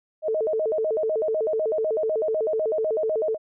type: tone with vibrato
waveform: sine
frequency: 526 Hz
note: C5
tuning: 9 cents sharp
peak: -21 dBFS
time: 0.22-3.38 s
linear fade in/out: 50 ms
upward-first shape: square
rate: 8 Hz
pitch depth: 300 cents each way
effects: none